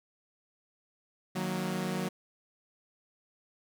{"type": "chord", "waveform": "sawtooth", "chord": "D# minor", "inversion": "none", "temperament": "equal", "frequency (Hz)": [155.56, 185, 233.1], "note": ["D#3", "F#3", "A#3"], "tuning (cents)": [0, 0, 0], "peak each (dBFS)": [-34, -29, -34], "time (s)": [1.35, 2.09], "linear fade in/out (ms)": 10, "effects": []}